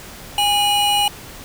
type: tone pair together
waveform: square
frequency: 820 / 2922 Hz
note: G#5 / F#7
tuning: -22 / -22 cents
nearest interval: octave + minor seventh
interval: 2200 cents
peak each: -18 dBFS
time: 0.38-1.08 s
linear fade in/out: 2 ms
effects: pink hiss -37 dBFS RMS until 1.44 s